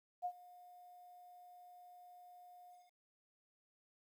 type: tone with ADSR envelope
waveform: sine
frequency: 716 Hz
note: F5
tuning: 43 cents sharp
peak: -35 dBFS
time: 0.22-2.93 s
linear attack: 32 ms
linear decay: 67 ms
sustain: -21 dB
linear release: 230 ms
effects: 12-bit